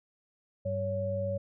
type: tone cluster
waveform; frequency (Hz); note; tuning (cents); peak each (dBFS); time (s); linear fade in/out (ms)
sine; 99.9 / 192.1 / 560; G2 / G3 / C#5; +33 / -35 / +18; -34 / -40 / -31; 0.65-1.38; 10
effects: none